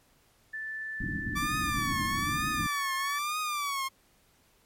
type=tone; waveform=sine; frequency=1758 Hz; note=A6; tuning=2 cents flat; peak=-34 dBFS; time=0.53-3.19 s; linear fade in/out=10 ms
type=low-pass noise; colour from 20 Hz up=white; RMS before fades=-35 dBFS; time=1-2.67 s; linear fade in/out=5 ms; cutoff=320 Hz; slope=96 dB/octave
type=tone with vibrato; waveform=sawtooth; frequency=1156 Hz; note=D6; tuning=28 cents flat; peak=-26 dBFS; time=1.35-3.89 s; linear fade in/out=20 ms; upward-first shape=triangle; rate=1.1 Hz; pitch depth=140 cents each way
effects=pink hiss -65 dBFS RMS until 4.65 s + MP3 64 kbps